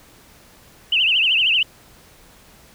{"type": "tone with vibrato", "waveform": "sine", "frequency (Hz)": 2817, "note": "F7", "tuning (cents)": 14, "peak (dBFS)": -14, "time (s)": [0.92, 1.63], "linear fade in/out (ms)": 5, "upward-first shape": "triangle", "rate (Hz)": 13, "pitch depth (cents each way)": 200, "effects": ["pink hiss -49 dBFS RMS until 2.74 s"]}